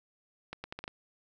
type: accelerating click train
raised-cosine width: 0.3 ms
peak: -23 dBFS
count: 6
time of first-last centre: 0.53-0.879 s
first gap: 110 ms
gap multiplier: 0.77
effects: none